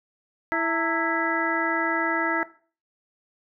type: harmonic tone with a mistuned harmonic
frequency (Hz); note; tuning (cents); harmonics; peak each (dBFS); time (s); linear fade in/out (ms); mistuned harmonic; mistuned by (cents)
330; E4; +2; 1 / 2 / 3 / 4 / 5 / 6; -29 / -29 / -29 / -29 / -29 / -29; 0.52-2.43; 0; 3; -140
effects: noise-tail reverb RT60 0.4 s tail -17 dB re dry